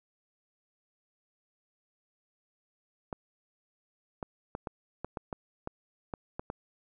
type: clicks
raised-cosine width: 1 ms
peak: -21 dBFS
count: 11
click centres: 3.128 / 4.228 / 4.551 / 4.672 / 5.046 / 5.172 / 5.328 / 5.674 / 6.138 / 6.395 / 6.501 s
effects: none